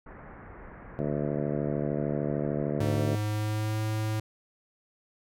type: low-pass noise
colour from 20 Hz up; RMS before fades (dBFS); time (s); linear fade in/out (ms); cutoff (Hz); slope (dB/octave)
pink; -46; 0.06-3.02; 5; 2000; 48
type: harmonic tone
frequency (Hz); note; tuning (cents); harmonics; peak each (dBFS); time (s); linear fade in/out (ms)
73.3; D2; -3; 2 / 3 / 4 / 5 / 6 / 7 / 8 / 9; -32 / -34 / -35 / -36 / -37 / -37 / -38 / -39; 0.99-3.15; 0
type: tone with pitch glide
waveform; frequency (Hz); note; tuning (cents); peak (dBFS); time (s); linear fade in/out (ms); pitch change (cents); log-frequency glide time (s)
square; 104.1 to 108.58; G#2 to A2; +5 to -22; -28; 2.8-4.2; 5; +73; 2.91-3.81
effects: none